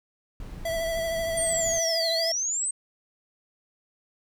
brown noise, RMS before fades -39 dBFS, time 0.4-1.79 s, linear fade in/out 2 ms
square tone with vibrato, 660 Hz, E5, 2 cents sharp, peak -27 dBFS, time 0.65-2.32 s, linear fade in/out 5 ms, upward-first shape triangle, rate 13 Hz, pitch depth 29 cents each way
sine linear two-way sweep, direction down then up, 8970 to 3951 to 8390 Hz, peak -25 dBFS, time 1.37-2.71 s, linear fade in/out 5 ms, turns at 2.11 s
effects none

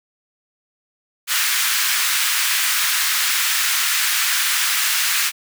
pink high-pass noise, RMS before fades -19 dBFS, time 1.27-5.32 s, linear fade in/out 50 ms, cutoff 1400 Hz, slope 24 dB/octave, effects none

